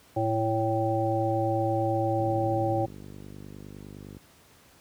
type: harmonic tone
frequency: 111.4 Hz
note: A2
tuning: 22 cents sharp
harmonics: 1 / 3 / 5 / 7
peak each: -29 / -29 / -29 / -29 dBFS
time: 0.16-2.86 s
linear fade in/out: 10 ms
type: click train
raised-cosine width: 3 ms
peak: -30 dBFS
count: 99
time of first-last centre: 2.2-4.168 s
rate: 49.8 Hz
effects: pink hiss -57 dBFS RMS until 4.8 s + high-pass 60 Hz 12 dB/octave